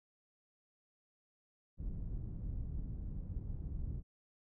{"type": "low-pass noise", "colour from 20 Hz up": "pink", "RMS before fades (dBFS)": -41, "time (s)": [1.77, 4.03], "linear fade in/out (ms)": 50, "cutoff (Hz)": 130, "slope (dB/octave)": 12, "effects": []}